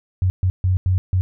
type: tone bursts at uneven times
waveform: sine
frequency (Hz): 92.5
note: F#2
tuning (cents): 0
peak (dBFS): -14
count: 5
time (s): 0.22-0.3 / 0.43-0.5 / 0.64-0.77 / 0.86-0.98 / 1.13-1.21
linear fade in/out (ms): 0
effects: none